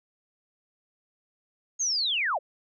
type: linear sweep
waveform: sine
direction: down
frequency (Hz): 6645 to 479.4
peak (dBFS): -24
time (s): 1.79-2.39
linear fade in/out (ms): 20
effects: none